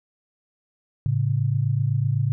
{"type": "tone pair together", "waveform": "sine", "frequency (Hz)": [110, 137.95], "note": ["A2", "C#3"], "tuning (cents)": [0, -8], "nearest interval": "major third", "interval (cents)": 392, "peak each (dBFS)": -22, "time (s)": [1.06, 2.32], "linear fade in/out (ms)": 0, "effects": []}